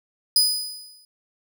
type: tone with exponential decay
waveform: sawtooth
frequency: 4978 Hz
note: D#8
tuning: in tune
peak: -10 dBFS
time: 0.36-1.05 s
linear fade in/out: 2 ms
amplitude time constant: 150 ms
effects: none